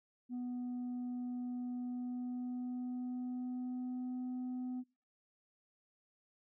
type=tone with pitch glide; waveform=sine; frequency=246.9 to 251.9 Hz; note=B3 to B3; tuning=0 to +34 cents; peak=-35 dBFS; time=0.29-4.84 s; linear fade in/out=50 ms; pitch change=+34 cents; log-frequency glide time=1.8-4.22 s; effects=noise-tail reverb RT60 0.4 s tail -25 dB re dry + tanh soft clip ceiling -37 dBFS